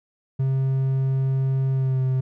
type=tone with pitch glide; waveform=triangle; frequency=133.5 to 130.38 Hz; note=C3 to C3; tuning=+35 to -6 cents; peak=-17 dBFS; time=0.39-2.21 s; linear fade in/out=10 ms; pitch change=-41 cents; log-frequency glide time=1.72-2.02 s; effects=none